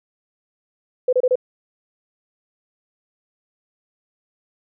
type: tone bursts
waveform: sine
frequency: 505 Hz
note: B4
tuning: 39 cents sharp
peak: -13 dBFS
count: 4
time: 1.08-1.356 s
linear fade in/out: 5 ms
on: 48 ms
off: 28 ms
effects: none